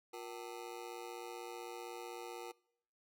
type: ring-modulated tone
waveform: 25% pulse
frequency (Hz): 415.3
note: G#4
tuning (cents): 0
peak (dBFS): -38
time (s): 0.13-2.52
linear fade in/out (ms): 10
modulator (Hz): 57.9
effects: noise-tail reverb RT60 0.7 s tail -24 dB re dry